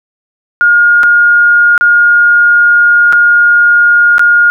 sine tone with dropouts, 1425 Hz, F6, 34 cents sharp, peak -3 dBFS, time 0.61-4.5 s, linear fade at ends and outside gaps 0 ms, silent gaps 1.032-1.036 / 1.778-1.81 / 3.125-3.131 / 4.182-4.194 s, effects none

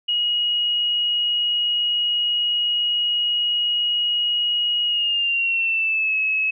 sine tone with pitch glide, 2893 to 2577 Hz, F#7 to E7, -40 to -40 cents, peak -18 dBFS, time 0.08-6.51 s, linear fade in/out 10 ms, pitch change -200 cents, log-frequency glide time 4.86-6.16 s, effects none

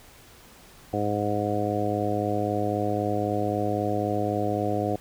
harmonic tone, 103.83 Hz, G#2, in tune, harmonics 1 / 2 / 3 / 4 / 5 / 6 / 7, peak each -31 / -33 / -30 / -32 / -31 / -33 / -30 dBFS, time 0.93-4.96 s, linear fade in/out 5 ms, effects pink hiss -51 dBFS RMS until 5 s

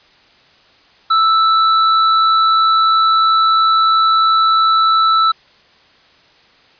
square tone, 1318.5 Hz, E6, in tune, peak -10 dBFS, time 1.1-5.32 s, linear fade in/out 10 ms, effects white hiss -49 dBFS RMS until 6.79 s + resampled to 11025 Hz

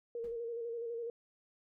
sine tone with vibrato, 466.2 Hz, A#4, in tune, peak -37 dBFS, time 0.15-1.1 s, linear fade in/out 2 ms, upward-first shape square, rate 12 Hz, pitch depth 31 cents each way
brown noise with exponential decay, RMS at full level -47 dBFS, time 0.24-0.42 s, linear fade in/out 1 ms, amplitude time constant 39 ms
effects none

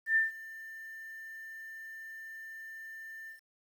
sine tone with ADSR envelope, 1788 Hz, A6, 27 cents sharp, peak -22 dBFS, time 0.06-3.41 s, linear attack 100 ms, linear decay 150 ms, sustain -21 dB, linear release 120 ms, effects 10-bit

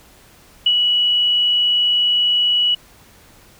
sine tone with ADSR envelope, 2935 Hz, F#7, 15 cents flat, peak -10 dBFS, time 0.66-2.75 s, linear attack 5 ms, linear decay 58 ms, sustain -3 dB, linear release 8 ms, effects pink hiss -48 dBFS RMS until 3.59 s

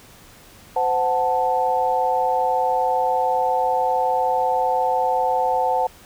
sine chord, F# diminished, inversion second, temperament equal with one note detuned, 514.6 / 740 / 880 Hz, C5 / F#5 / A5, -29 / 0 / 0 cents, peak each -23 / -21 / -21 dBFS, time 0.76-5.87 s, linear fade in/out 5 ms, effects pink hiss -47 dBFS RMS until 6.05 s

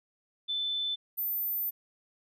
sine tone pair in turn, 3520 / 14080 Hz, A7 / A9, 0 / 0 cents, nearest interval 2 octaves, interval 2400 cents, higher second, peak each -29 / -29 dBFS, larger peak neither, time 0.48-0.96 / 1.17-1.71 s, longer second, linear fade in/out 20 ms, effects none

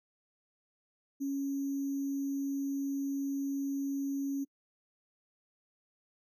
sine tone with sample-and-hold, 277.2 Hz, C#4, in tune, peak -31 dBFS, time 1.2-4.45 s, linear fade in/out 20 ms, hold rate 6300 Hz, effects noise-tail reverb RT60 0.1 s tail -26 dB re dry

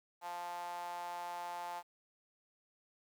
sawtooth tone with high-pass filter, 174.61 Hz, F3, in tune, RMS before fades -43 dBFS, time 0.21-1.83 s, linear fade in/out 50 ms, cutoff 810 Hz, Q 9.5, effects 11-bit

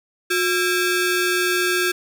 sawtooth ring-modulated tone, 987.8 Hz, B5, in tune, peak -11 dBFS, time 0.3-1.92 s, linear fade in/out 10 ms, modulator 627 Hz, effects none

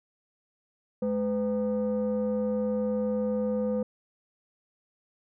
sine tone pair together, 212.1 / 504.1 Hz, G#3 / B4, +37 / +35 cents, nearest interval octave + minor third, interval 1498 cents, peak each -26 dBFS, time 1.02-3.83 s, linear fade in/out 5 ms, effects tanh soft clip ceiling -22 dBFS

